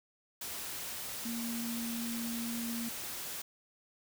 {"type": "tone in noise", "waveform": "sine", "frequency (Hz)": 233.1, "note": "A#3", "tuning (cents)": 0, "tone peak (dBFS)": -36, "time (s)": [1.25, 2.89], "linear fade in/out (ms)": 5, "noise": "white", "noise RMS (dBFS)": -41, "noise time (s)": [0.41, 3.42], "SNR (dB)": 2, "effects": []}